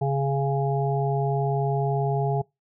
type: harmonic tone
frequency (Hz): 138.3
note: C#3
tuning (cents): -4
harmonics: 1 / 3 / 5 / 6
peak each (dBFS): -23 / -28 / -30 / -31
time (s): 0.01-2.42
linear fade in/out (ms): 10
effects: noise-tail reverb RT60 0.2 s tail -24 dB re dry